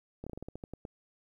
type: slowing click train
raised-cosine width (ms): 2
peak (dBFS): -28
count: 11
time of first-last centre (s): 0.24-0.852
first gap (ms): 26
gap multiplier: 1.18
effects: 11-bit